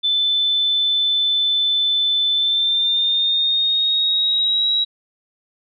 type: tone with pitch glide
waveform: sine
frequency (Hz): 3520 to 3861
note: A7 to B7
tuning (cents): 0 to -40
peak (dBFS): -15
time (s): 0.03-4.85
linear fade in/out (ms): 20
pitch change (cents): +160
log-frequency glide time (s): 2.33-4.67
effects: none